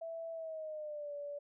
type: tone with pitch glide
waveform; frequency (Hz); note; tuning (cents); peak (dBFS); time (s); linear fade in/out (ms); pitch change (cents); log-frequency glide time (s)
sine; 659.3 to 577.3; E5 to D5; 0 to -30; -40; 0.01-1.39; 10; -230; 0.32-1.14
effects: none